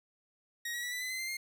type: tone with pitch steps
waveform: sawtooth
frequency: 1886 / 1917.9 / 1950.3 / 1983.2 / 2017 / 2051 / 2085 / 2121 Hz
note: A#6 / A#6 / B6 / B6 / B6 / C7 / C7 / C7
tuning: +20 / +49 / -22 / +7 / +36 / -35 / -7 / +23 cents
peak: -32 dBFS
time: 0.65-1.37 s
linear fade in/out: 5 ms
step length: 90 ms
effects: none